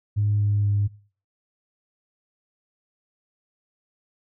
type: tone with pitch steps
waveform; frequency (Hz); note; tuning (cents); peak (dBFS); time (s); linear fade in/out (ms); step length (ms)
sine; 103.83 / 102.87 / 101.93; G#2 / G#2 / G#2; 0 / -16 / -32; -18; 0.16-0.88; 20; 240
effects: noise-tail reverb RT60 0.4 s tail -20 dB re dry + tanh soft clip ceiling -14 dBFS